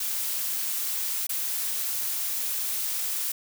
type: noise with dropouts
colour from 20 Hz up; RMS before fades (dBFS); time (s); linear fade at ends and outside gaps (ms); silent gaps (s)
blue; -29; 0-3.32; 5; 1.269-1.292
effects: none